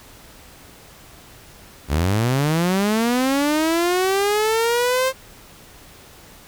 sawtooth linear sweep, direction up, 65.9 to 531 Hz, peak -13 dBFS, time 1.88-5.13 s, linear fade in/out 50 ms, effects pink hiss -45 dBFS RMS until 6.47 s

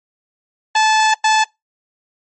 sawtooth tone bursts at uneven times, 870 Hz, A5, 20 cents flat, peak -7 dBFS, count 2, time 0.75-1.14 / 1.24-1.44 s, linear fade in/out 5 ms, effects noise-tail reverb RT60 0.2 s tail -25 dB re dry + MP3 32 kbps

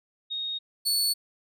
sine / sawtooth tone pair in turn, 3729 / 4436 Hz, A#7 / C#8, 0 / 0 cents, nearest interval minor third, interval 300 cents, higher second, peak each -29 / -20 dBFS, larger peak second, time 0.3-0.59 / 0.85-1.14 s, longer neither, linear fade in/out 20 ms, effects none

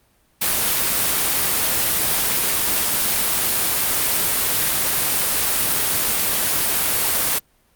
white noise, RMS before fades -19 dBFS, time 0.41-7.39 s, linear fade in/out 10 ms, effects pink hiss -60 dBFS RMS until 7.75 s + Opus 32 kbps

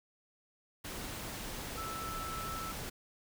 sine tone in noise, 1318.5 Hz, E6, in tune, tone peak -40 dBFS, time 1.77-2.72 s, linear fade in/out 10 ms, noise pink, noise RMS -42 dBFS, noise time 0.84-2.9 s, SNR -1 dB, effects none

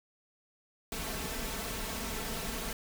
pink noise with comb filter, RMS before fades -37 dBFS, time 0.92-2.73 s, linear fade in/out 2 ms, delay 4.5 ms, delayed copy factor +0.65, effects none

